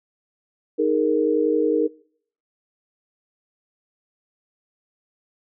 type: chord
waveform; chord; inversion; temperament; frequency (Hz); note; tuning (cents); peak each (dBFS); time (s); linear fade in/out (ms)
sine; D# suspended fourth; none; equal; 311.1 / 415.3 / 466.2; D#4 / G#4 / A#4; 0 / 0 / 0; -22 / -23 / -20; 0.78-1.88; 20
effects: noise-tail reverb RT60 0.6 s tail -24 dB re dry